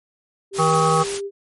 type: tone with pitch glide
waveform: sine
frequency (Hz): 392.3 to 398.5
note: G4 to G4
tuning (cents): +1 to +28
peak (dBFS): -25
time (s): 0.51-1.31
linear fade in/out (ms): 50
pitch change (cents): +27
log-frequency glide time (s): 0.69-0.79
type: noise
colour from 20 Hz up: white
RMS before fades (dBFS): -28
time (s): 0.53-1.21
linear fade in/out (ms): 50
type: harmonic tone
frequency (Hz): 159.3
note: D#3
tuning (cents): +41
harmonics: 1 / 3 / 5 / 7 / 8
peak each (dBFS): -21 / -21 / -21 / -21 / -21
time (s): 0.58-1.04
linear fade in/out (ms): 20
effects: MP3 48 kbps